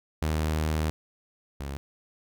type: tone pair in turn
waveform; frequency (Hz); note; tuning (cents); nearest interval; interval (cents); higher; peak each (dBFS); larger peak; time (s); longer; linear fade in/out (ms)
sawtooth; 77.8 / 69.48; D#2 / C#2; 0 / +5; major second; 195; first; -21 / -29; first; 0.22-0.9 / 1.6-1.77; first; 0
effects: none